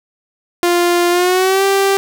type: tone with pitch glide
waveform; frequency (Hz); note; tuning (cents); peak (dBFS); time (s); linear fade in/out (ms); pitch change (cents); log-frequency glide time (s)
sawtooth; 349.2 to 392; F4 to G4; 0 to 0; -7; 0.63-1.97; 0; +200; 1.1-1.64
effects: none